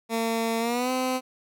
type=tone with pitch glide; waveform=15% pulse; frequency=227.5 to 256.8 Hz; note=A#3 to C4; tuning=-42 to -32 cents; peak=-18 dBFS; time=0.09-1.21 s; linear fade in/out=50 ms; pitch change=+210 cents; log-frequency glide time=0.59-0.91 s; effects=none